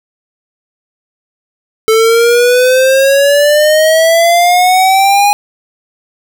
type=exponential sweep; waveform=square; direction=up; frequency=438.6 to 826 Hz; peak=-6 dBFS; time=1.88-5.33 s; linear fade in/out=0 ms; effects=none